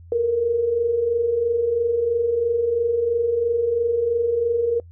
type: tone pair together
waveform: sine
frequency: 448.7 / 471.7 Hz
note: A4 / A#4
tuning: +34 / +20 cents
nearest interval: minor second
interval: 86 cents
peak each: -26 / -18 dBFS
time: 0.12-4.8 s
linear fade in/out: 2 ms
effects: noise-tail reverb RT60 0.1 s tail -25 dB re dry + added 85 Hz sine -41 dBFS peak until 4.91 s